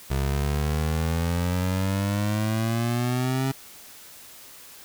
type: exponential sweep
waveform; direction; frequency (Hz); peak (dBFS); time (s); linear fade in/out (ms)
25% pulse; up; 66.7 to 135.1; -19; 0.1-3.52; 10
effects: white hiss -46 dBFS RMS until 4.84 s